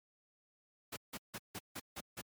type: noise bursts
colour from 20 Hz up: pink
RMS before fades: -43 dBFS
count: 7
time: 0.92-2.216 s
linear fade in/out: 10 ms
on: 48 ms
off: 160 ms
effects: high-pass 100 Hz 12 dB/octave + MP3 96 kbps